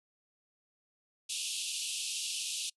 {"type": "band-pass noise", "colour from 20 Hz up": "pink", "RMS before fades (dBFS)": -37, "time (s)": [1.29, 2.7], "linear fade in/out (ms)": 10, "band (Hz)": [2600, 11000], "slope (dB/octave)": 96, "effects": ["noise-tail reverb RT60 0.1 s tail -25 dB re dry"]}